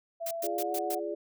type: tone with pitch glide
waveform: sine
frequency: 669 to 733.8 Hz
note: E5 to F#5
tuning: +25 to -15 cents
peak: -33 dBFS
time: 0.2-1 s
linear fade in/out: 20 ms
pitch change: +160 cents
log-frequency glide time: 0.4-0.75 s
type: noise bursts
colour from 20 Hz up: blue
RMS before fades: -36 dBFS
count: 5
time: 0.26-0.95 s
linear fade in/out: 5 ms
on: 50 ms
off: 110 ms
type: chord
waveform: sine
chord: D diminished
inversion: first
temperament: equal with one note detuned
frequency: 341.6 / 415.3 / 587.3 Hz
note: F4 / Ab4 / D5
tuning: -38 / 0 / 0 cents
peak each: -36 dBFS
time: 0.43-1.15 s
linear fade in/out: 10 ms
effects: none